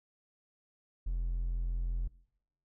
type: tone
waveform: triangle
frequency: 42.81 Hz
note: F1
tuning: 34 cents flat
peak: -28 dBFS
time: 1.06-2.08 s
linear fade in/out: 10 ms
effects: noise-tail reverb RT60 0.8 s tail -23 dB re dry + tanh soft clip ceiling -24 dBFS